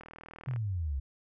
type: click train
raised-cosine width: 0.5 ms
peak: -31 dBFS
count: 23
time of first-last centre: 0.01-0.561 s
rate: 39.9 Hz
type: exponential sweep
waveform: sine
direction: down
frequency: 134.9 to 64.3 Hz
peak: -30 dBFS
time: 0.47-1 s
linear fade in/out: 10 ms
effects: none